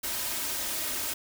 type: noise with comb filter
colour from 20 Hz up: white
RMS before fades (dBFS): -32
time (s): 0.03-1.14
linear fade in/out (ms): 10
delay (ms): 3.2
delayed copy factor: +0.55
effects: none